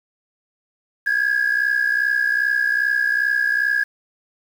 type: tone pair together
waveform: sine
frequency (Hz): 1627.5 / 1690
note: G#6 / G#6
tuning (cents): -36 / +30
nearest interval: minor second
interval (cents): 66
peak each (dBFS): -18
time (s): 1.06-3.84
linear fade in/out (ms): 10
effects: tanh soft clip ceiling -12 dBFS + 7-bit